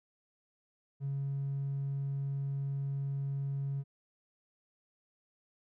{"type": "tone", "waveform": "triangle", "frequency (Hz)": 138.59, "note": "C#3", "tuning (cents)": 0, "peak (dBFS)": -29, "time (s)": [1, 3.84], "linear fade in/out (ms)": 50, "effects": ["tanh soft clip ceiling -29 dBFS"]}